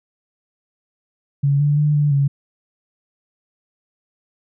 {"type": "tone with pitch steps", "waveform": "sine", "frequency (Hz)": [140.9, 146, 149, 146.9, 140], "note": ["C#3", "D3", "D3", "D3", "C#3"], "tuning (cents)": [29, -10, 25, 1, 18], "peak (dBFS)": -13, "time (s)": [1.43, 2.28], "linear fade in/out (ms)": 10, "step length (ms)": 170, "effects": []}